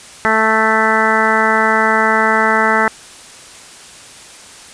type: harmonic tone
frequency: 220 Hz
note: A3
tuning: in tune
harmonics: 1 / 2 / 3 / 4 / 5 / 6 / 7 / 8 / 9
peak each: -21 / -20 / -21 / -17 / -22 / -17 / -19 / -19 / -19 dBFS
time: 0.25-2.88 s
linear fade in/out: 0 ms
effects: white hiss -37 dBFS RMS until 4.73 s + resampled to 22050 Hz

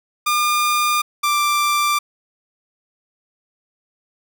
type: tone pair in turn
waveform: sawtooth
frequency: 1206 / 1179.1 Hz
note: D6 / D6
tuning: +46 / +7 cents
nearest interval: unison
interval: 39 cents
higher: first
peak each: -12 dBFS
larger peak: neither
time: 0.26-1.02 / 1.23-1.99 s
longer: neither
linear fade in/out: 10 ms
effects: none

